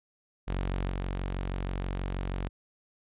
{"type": "tone with level steps", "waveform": "sawtooth", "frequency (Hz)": 46.25, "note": "F#1", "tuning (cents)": 0, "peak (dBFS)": [-25, -27], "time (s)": [0.47, 2.49], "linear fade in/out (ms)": 20, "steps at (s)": 0.89, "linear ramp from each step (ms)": 10, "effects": ["resampled to 8000 Hz"]}